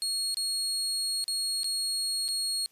30% pulse tone with dropouts, 4300 Hz, C8, 47 cents sharp, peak -25 dBFS, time 0.02-2.66 s, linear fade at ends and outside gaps 0 ms, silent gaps 0.344-0.37 / 1.241-1.28 / 1.633-1.643 / 2.281-2.287 s, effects white hiss -65 dBFS RMS until 2.71 s + resampled to 32000 Hz

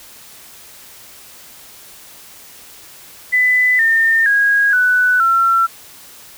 sine tone with pitch steps, 2000 / 1812.9 / 1643.4 / 1489.7 / 1350.3 Hz, B6 / A#6 / G#6 / F#6 / E6, +21 / -49 / -19 / +11 / +41 cents, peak -10 dBFS, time 3.32-5.67 s, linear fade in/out 20 ms, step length 470 ms, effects white hiss -40 dBFS RMS until 6.37 s

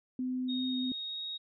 sine tone, 254.6 Hz, C4, 47 cents flat, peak -31 dBFS, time 0.19-0.92 s, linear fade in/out 2 ms
sine tone with pitch glide, 3729 to 3764 Hz, A#7 to A#7, 0 to +16 cents, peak -36 dBFS, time 0.48-1.38 s, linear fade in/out 20 ms, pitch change +16 cents, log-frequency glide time 0.78-1.24 s
effects none

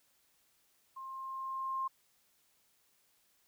sine tone with level ramp, 1061 Hz, C6, 24 cents sharp, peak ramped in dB -43 to -32 dBFS, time 0.96-1.88 s, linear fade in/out 10 ms, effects white hiss -72 dBFS RMS until 3.47 s

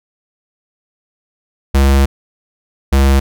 square tone pair in turn, 68.4 / 68.11 Hz, C#2 / C#2, -23 / -30 cents, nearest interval unison, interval 7 cents, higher first, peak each -8 dBFS, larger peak neither, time 1.74-2.06 / 2.92-3.2 s, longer first, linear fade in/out 10 ms, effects none

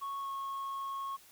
sine tone with pitch glide, 1105 to 1093.6 Hz, C#6 to C#6, -6 to -24 cents, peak -33 dBFS, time 0.01-1.17 s, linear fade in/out 20 ms, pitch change -18 cents, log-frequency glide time 0.19-0.3 s, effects tanh soft clip ceiling -35 dBFS + white hiss -59 dBFS RMS until 1.31 s

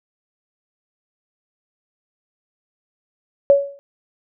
sine tone with exponential decay, 561 Hz, C#5, 21 cents sharp, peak -5 dBFS, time 3.5-3.79 s, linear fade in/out 0 ms, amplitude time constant 63 ms, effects none

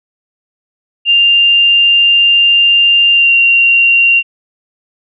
sine tone with pitch glide, 2794 to 2762 Hz, F7 to F7, 0 to -20 cents, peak -5 dBFS, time 1.05-4.23 s, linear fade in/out 50 ms, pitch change -20 cents, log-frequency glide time 3.12-3.32 s, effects none

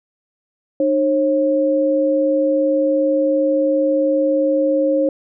sine tone pair together, 303.8 / 541.3 Hz, D#4 / C#5, -41 / -41 cents, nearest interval minor seventh, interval 1000 cents, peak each -18 / -15 dBFS, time 0.8-5.09 s, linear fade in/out 2 ms, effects none

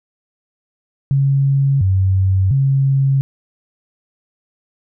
sine tone with pitch steps, 137.8 / 95.1 / 136.2 Hz, C#3 / F#2 / C#3, -10 / +48 / -30 cents, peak -11 dBFS, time 1.11-3.21 s, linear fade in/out 0 ms, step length 700 ms, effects none

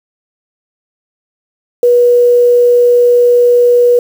sine tone with quantisation, 485 Hz, B4, 31 cents flat, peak -4 dBFS, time 1.83-3.99 s, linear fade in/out 2 ms, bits 5, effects none

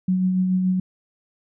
sine tone with tremolo, 185 Hz, F#3, in tune, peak -16 dBFS, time 0.08-0.8 s, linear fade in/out 5 ms, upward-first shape sine, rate 7 Hz, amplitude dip 30%, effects none

